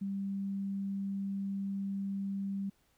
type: tone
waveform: sine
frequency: 196.7 Hz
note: G3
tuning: 6 cents sharp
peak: -33 dBFS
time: 0.01-2.7 s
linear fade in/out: 10 ms
effects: pink hiss -72 dBFS RMS until 2.97 s